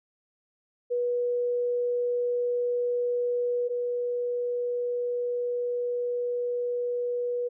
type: tone pair in turn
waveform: sine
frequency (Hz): 486.4 / 486.4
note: B4 / B4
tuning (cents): -26 / -26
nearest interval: unison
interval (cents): 0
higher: neither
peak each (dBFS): -24 / -26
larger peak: first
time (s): 0.9-3.69 / 3.69-7.49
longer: second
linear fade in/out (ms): 20
effects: none